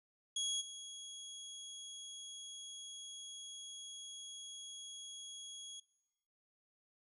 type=tone with level steps; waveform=25% pulse; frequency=3322 Hz; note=G#7; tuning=in tune; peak=-32 / -44 dBFS; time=0.36-5.8 s; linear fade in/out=5 ms; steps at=0.6 s; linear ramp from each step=20 ms; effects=noise-tail reverb RT60 0.9 s tail -22 dB re dry + resampled to 32000 Hz